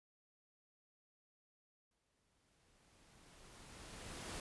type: noise with exponential growth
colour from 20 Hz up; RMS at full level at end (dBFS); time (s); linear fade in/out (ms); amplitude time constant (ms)
pink; -45; 1.91-4.4; 2; 540
effects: resampled to 24000 Hz